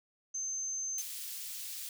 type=tone; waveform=sine; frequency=6260 Hz; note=G8; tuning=3 cents flat; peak=-34 dBFS; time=0.34-1.02 s; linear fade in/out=10 ms
type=high-pass noise; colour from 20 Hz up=white; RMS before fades=-42 dBFS; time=0.98-1.89 s; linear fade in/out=2 ms; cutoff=3200 Hz; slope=12 dB/octave
effects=none